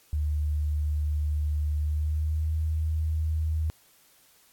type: tone with pitch glide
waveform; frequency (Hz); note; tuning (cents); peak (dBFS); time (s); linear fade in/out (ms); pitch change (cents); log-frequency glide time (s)
sine; 75 to 78.59; D2 to D#2; +37 to +18; -24; 0.13-3.7; 0; +81; 1.77-2.55
effects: white hiss -60 dBFS RMS until 4.52 s + AAC 64 kbps